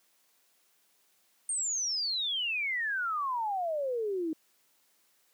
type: exponential sweep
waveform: sine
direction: down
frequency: 8870 to 307.9 Hz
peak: -29 dBFS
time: 1.49-4.33 s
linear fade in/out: 2 ms
effects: white hiss -69 dBFS RMS until 5.33 s + high-pass 200 Hz 12 dB/octave